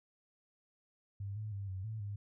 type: tone with pitch steps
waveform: sine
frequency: 99.7 / 107.2 / 99.4 / 94.3 / 110 / 101.7 Hz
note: G2 / A2 / G2 / F#2 / A2 / G#2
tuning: +30 / -45 / +25 / +33 / 0 / -36 cents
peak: -38 dBFS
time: 1.2-2.16 s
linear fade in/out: 5 ms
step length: 160 ms
effects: none